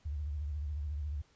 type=tone with vibrato; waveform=sine; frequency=73.7 Hz; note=D2; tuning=7 cents sharp; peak=-34 dBFS; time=0.05-1.22 s; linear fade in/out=10 ms; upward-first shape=triangle; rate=14 Hz; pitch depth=140 cents each way; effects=pink hiss -68 dBFS RMS until 1.35 s + resampled to 16000 Hz